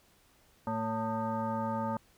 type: tone with frequency modulation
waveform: sine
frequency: 560 Hz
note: C#5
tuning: 18 cents sharp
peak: -30 dBFS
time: 0.67-1.97 s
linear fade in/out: 2 ms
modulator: 336 Hz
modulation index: 1.7
effects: pink hiss -65 dBFS RMS until 2.17 s